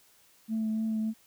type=tone with vibrato; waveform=sine; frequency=220 Hz; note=A3; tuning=in tune; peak=-26 dBFS; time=0.48-1.14 s; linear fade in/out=50 ms; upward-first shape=triangle; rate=3.4 Hz; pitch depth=19 cents each way; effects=tanh soft clip ceiling -24 dBFS + white hiss -62 dBFS RMS until 1.26 s